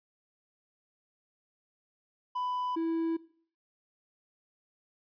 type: tone pair in turn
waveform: triangle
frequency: 996 / 328.7 Hz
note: B5 / E4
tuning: +14 / -5 cents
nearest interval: octave + perfect fifth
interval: 1919 cents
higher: first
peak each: -29 / -26 dBFS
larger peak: second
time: 2.35-2.76 / 2.76-3.17 s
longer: neither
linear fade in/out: 10 ms
effects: noise-tail reverb RT60 0.5 s tail -19 dB re dry + resampled to 11025 Hz